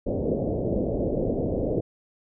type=low-pass noise; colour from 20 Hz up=white; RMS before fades=-26 dBFS; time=0.06-1.81 s; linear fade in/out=10 ms; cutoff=590 Hz; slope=48 dB/octave; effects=none